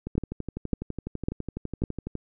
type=two click trains; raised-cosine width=3 ms; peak=-19 / -11 dBFS; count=26 / 4; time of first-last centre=0.07-2.153 / 0.18-1.837 s; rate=12 / 1.81 Hz; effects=none